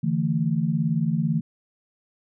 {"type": "chord", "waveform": "sine", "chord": "D suspended second", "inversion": "none", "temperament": "equal with one note detuned", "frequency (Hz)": [146.83, 164.81, 222.8], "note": ["D3", "E3", "A3"], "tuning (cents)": [0, 0, 22], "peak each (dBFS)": [-26, -23, -26], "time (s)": [0.03, 1.41], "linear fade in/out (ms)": 10, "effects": []}